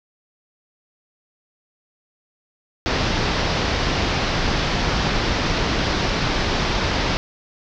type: low-pass noise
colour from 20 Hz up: pink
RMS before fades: -21 dBFS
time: 2.86-7.17 s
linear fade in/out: 0 ms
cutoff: 5600 Hz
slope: 48 dB/octave
effects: none

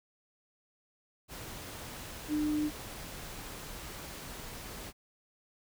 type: tone in noise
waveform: sine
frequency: 301.5 Hz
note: D4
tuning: 46 cents sharp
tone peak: -28 dBFS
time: 2.28-2.71 s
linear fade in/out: 50 ms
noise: pink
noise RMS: -44 dBFS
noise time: 1.28-4.93 s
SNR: +13 dB
effects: none

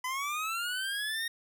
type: linear sweep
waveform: 25% pulse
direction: up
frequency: 1000 to 1864.7 Hz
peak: -28 dBFS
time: 0.04-1.28 s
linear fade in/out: 5 ms
effects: none

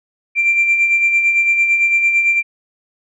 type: tone with tremolo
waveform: sine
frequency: 2362 Hz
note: D7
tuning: 9 cents sharp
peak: -8 dBFS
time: 0.35-2.43 s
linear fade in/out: 50 ms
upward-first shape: sine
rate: 8.9 Hz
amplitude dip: 50%
effects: tanh soft clip ceiling -6 dBFS

